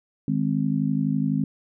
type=chord; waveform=sine; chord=Ab major; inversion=second; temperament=just; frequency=155.74 / 207.7 / 259.6 Hz; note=Eb3 / Ab3 / C4; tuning=+2 / 0 / -13 cents; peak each=-25 dBFS; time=0.28-1.44 s; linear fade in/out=2 ms; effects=none